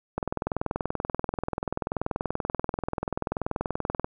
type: click train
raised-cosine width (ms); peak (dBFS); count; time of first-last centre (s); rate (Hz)
1; -13; 81; 0.18-4.045; 20.7
effects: none